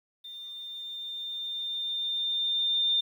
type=tone with level ramp; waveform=sine; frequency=3607 Hz; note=A7; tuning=42 cents sharp; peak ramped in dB=-40 to -22 dBFS; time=0.24-3.01 s; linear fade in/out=10 ms; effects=10-bit